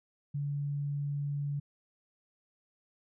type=tone; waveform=sine; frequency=143.4 Hz; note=D3; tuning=41 cents flat; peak=-31 dBFS; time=0.34-1.6 s; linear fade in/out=10 ms; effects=none

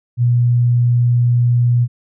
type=tone; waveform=sine; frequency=121 Hz; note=B2; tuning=35 cents flat; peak=-10 dBFS; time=0.17-1.88 s; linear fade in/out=50 ms; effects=none

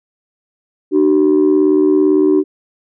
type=tone pair together; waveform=sine; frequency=302.1 / 379.9 Hz; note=D4 / F#4; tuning=+49 / +46 cents; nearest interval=major third; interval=397 cents; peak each=-10 dBFS; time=0.91-2.44 s; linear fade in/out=50 ms; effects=tanh soft clip ceiling -4 dBFS

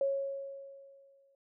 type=tone with exponential decay; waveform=sine; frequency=550 Hz; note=C#5; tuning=14 cents flat; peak=-26 dBFS; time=0.01-1.35 s; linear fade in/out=2 ms; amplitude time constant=290 ms; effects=none

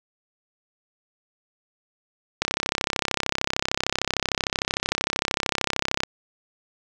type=click train; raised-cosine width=0.2 ms; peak=-4 dBFS; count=121; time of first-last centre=2.42-6.034 s; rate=33.2 Hz; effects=none

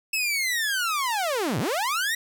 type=linear two-way sweep; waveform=sawtooth; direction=down then up; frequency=2637 to 98.7 to 1940 Hz; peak=-20 dBFS; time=0.13-2.15 s; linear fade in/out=5 ms; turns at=1.59 s; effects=none

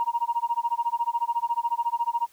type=tone with tremolo; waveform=sine; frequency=941 Hz; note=A#5; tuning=16 cents sharp; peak=-19 dBFS; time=0-2.27 s; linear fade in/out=0 ms; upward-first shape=sine; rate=14 Hz; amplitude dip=100%; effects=tanh soft clip ceiling -15 dBFS + white hiss -59 dBFS RMS until 2.32 s

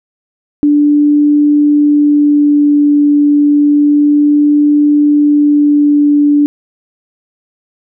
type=tone with vibrato; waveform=sine; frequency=292.8 Hz; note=D4; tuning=5 cents flat; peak=-5 dBFS; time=0.63-6.46 s; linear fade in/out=0 ms; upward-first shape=sine; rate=0.3 Hz; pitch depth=8 cents each way; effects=none

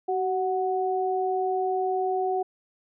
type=tone pair together; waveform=sine; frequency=378.4 / 740 Hz; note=F#4 / F#5; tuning=+39 / 0 cents; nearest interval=octave; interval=1161 cents; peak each=-26 dBFS; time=0.08-2.43 s; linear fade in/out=10 ms; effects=none

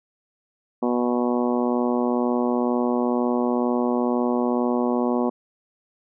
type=harmonic tone; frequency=122.1 Hz; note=B2; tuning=19 cents flat; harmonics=2 / 3 / 4 / 5 / 6 / 7 / 8 / 9; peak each=-22 / -26 / -28 / -30 / -32 / -33 / -34 / -35 dBFS; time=0.82-5.3 s; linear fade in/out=10 ms; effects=none

